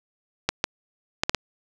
clicks, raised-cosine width 0.2 ms, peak -3 dBFS, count 5, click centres 0.49 / 0.641 / 1.235 / 1.295 / 1.347 s, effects none

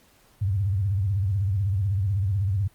sine tone with vibrato, 98 Hz, G2, in tune, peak -21 dBFS, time 0.41-2.68 s, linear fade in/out 10 ms, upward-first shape sine, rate 16 Hz, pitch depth 150 cents each way, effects pink hiss -59 dBFS RMS until 2.74 s + Opus 48 kbps

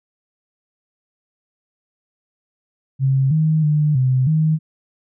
sine tone with pitch steps, 134.4 / 156.9 / 150.5 / 129.4 / 156.8 Hz, C3 / D#3 / D3 / C3 / D#3, +47 / +15 / +43 / -19 / +14 cents, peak -13 dBFS, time 2.99-4.59 s, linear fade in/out 50 ms, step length 320 ms, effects none

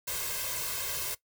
white noise with comb filter, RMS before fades -34 dBFS, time 0.07-1.15 s, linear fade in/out 10 ms, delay 1.9 ms, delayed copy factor +1, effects noise-tail reverb RT60 0.1 s tail -18 dB re dry

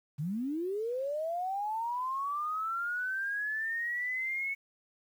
sine linear sweep, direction up, 134.8 to 2217 Hz, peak -31 dBFS, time 0.18-4.55 s, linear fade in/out 20 ms, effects 10-bit

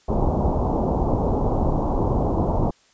pink low-pass noise, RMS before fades -21 dBFS, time 0.08-2.71 s, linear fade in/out 10 ms, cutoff 970 Hz, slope 48 dB/octave, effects white hiss -58 dBFS RMS until 2.93 s + resampled to 16000 Hz

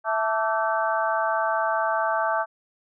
harmonic tone with a mistuned harmonic, 220 Hz, A3, in tune, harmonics 3 / 4 / 5 / 6 / 7, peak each -26 / -26 / -28 / -32 / -29 dBFS, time 0.04-2.46 s, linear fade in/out 50 ms, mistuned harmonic 5, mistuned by +85 cents, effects none

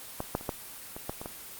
clicks, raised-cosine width 1 ms, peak -17 / -13 / -29 / -15 / -26 / -17 / -23 / -22 dBFS, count 8, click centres 0.204 / 0.351 / 0.411 / 0.492 / 0.965 / 1.095 / 1.215 / 1.259 s, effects white hiss -44 dBFS RMS until 1.59 s + Opus 24 kbps

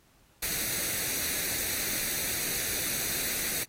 white noise with comb filter, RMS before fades -31 dBFS, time 0.42-3.64 s, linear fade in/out 10 ms, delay 0.48 ms, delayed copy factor +0.6, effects pink hiss -64 dBFS RMS until 3.68 s + AAC 48 kbps

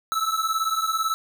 square beating tone pair, 1303 / 1321 Hz, E6 / E6, -20 / +3 cents, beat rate 18 Hz, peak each -26 / -26 dBFS, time 0.12-1.14 s, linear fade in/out 0 ms, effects none

